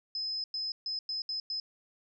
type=tone bursts at uneven times; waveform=sine; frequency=5100 Hz; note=D#8; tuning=42 cents sharp; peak=-32 dBFS; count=6; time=0.15-0.44 / 0.54-0.72 / 0.86-0.99 / 1.09-1.22 / 1.29-1.4 / 1.5-1.6 s; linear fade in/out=2 ms; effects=none